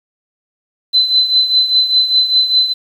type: tone with tremolo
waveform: sine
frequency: 4036 Hz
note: B7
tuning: 37 cents sharp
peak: -6 dBFS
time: 0.93-2.74 s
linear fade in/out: 20 ms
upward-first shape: triangle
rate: 5 Hz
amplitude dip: 75%
effects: 7-bit